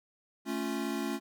square chord, A augmented, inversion none, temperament equal, 220 / 277.2 / 349.2 Hz, A3 / C#4 / E#4, 0 / 0 / 0 cents, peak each -37 / -36 / -38 dBFS, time 0.45-1.2 s, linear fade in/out 50 ms, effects none

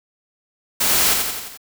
white noise with echo, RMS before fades -18 dBFS, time 0.8-1.14 s, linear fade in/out 10 ms, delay 87 ms, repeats 5, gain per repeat -4 dB, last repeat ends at 1.575 s, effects none

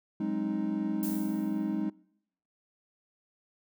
triangle chord, Ab dominant seventh, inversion third, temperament equal with one note detuned, 185 / 207.7 / 266.5 / 311.1 Hz, Gb3 / Ab3 / C4 / Eb4, 0 / 0 / +32 / 0 cents, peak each -36 / -30 / -36 / -31 dBFS, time 0.2-1.9 s, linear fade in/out 5 ms
violet noise with exponential decay, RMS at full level -37 dBFS, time 1.03-1.82 s, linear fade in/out 0 ms, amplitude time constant 170 ms
effects noise-tail reverb RT60 0.8 s tail -25 dB re dry

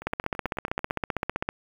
two click trains, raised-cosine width 0.5 ms, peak -11 / -24 dBFS, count 23 / 9, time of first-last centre 0.07-1.489 / 0.02-0.902 s, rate 15.5 / 9.07 Hz, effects 7-bit

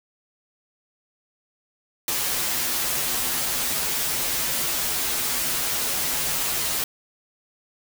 white noise with comb filter, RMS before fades -25 dBFS, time 2.08-6.84 s, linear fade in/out 2 ms, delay 10 ms, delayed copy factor -0.85, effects none

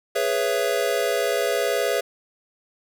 square chord, C# minor seventh, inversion second, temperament equal with one note detuned, 415.3 / 493.9 / 554.4 / 666.5 Hz, G#4 / B4 / C#5 / E5, 0 / 0 / 0 / +19 cents, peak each -27 dBFS, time 0.15-2.01 s, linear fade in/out 10 ms, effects none

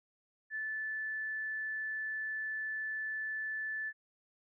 sine tone, 1747 Hz, A6, 13 cents flat, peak -35 dBFS, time 0.5-3.93 s, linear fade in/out 50 ms, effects none

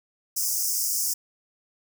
pink high-pass noise, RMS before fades -26 dBFS, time 0.36-1.14 s, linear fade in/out 10 ms, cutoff 5100 Hz, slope 96 dB/octave, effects none

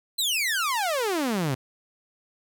sawtooth exponential sweep, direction down, 4186 to 123.47 Hz, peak -20 dBFS, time 0.18-1.55 s, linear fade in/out 10 ms, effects none

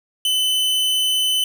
45% pulse tone, 3025 Hz, F#7, 38 cents sharp, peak -16 dBFS, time 0.25-1.44 s, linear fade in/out 2 ms, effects none

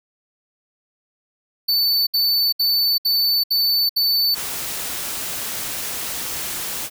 square tone bursts, 4511 Hz, C#8, 29 cents sharp, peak -16 dBFS, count 6, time 1.68-4.35 s, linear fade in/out 10 ms, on 390 ms, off 66 ms
white noise, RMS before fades -27 dBFS, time 4.33-6.9 s, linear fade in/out 50 ms
effects none

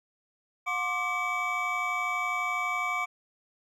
triangle tone cluster, 723 / 1069 / 1181 / 2285 Hz, F#5 / C6 / D6 / D7, -40 / +37 / +9 / -48 cents, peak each -34 / -33 / -31 / -29 dBFS, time 0.66-3.06 s, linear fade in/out 20 ms, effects none

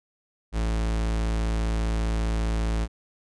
45% pulse tone, 55 Hz, A1, in tune, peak -23 dBFS, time 0.52-2.88 s, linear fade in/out 50 ms, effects resampled to 22050 Hz

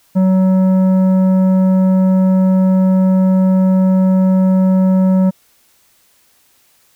sine tone with tanh clipping, 187.5 Hz, F#3, 23 cents sharp, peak -10 dBFS, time 0.15-5.31 s, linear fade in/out 20 ms, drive 10 dB, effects white hiss -54 dBFS RMS until 6.95 s

